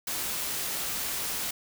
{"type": "noise", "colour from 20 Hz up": "white", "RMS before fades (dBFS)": -32, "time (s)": [0.07, 1.51], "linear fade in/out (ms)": 5, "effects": []}